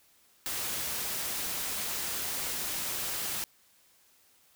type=noise; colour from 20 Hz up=white; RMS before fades=-34 dBFS; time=0.46-3.44 s; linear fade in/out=0 ms; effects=white hiss -64 dBFS RMS until 4.55 s